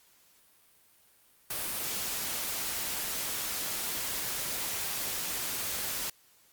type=noise; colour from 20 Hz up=white; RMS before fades=-34 dBFS; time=1.5-6.1 s; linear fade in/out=5 ms; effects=white hiss -63 dBFS RMS until 6.52 s + Opus 48 kbps